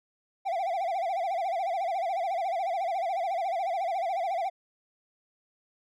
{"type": "tone with vibrato", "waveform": "triangle", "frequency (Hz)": 724, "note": "F#5", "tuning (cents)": -38, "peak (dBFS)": -25, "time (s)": [0.45, 4.5], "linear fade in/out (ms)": 20, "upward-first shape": "sine", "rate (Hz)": 14, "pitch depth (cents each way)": 160, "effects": []}